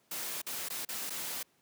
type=noise with dropouts; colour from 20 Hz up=white; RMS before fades=-38 dBFS; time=0.11-1.43 s; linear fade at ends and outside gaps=5 ms; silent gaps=0.418-0.465 / 0.687-0.701 / 0.851-0.888 / 1.097-1.103 s; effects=pink hiss -70 dBFS RMS until 1.61 s + high-pass 150 Hz 12 dB/octave